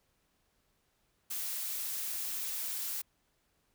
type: noise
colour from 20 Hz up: blue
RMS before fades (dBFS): -37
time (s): 1.3-3.02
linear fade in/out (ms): 10
effects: pink hiss -75 dBFS RMS until 3.74 s